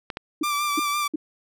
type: clicks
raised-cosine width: 0.3 ms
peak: -14 dBFS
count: 2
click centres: 0.102 / 0.171 s
type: tone bursts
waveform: sine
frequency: 308.5 Hz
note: D#4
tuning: 15 cents flat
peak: -21 dBFS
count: 3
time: 0.41-1.159 s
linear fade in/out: 5 ms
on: 23 ms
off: 340 ms
type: tone with vibrato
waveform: sawtooth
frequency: 1174.7 Hz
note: D6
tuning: in tune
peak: -19 dBFS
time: 0.43-1.08 s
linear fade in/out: 10 ms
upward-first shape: sine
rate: 5.9 Hz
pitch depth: 29 cents each way
effects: none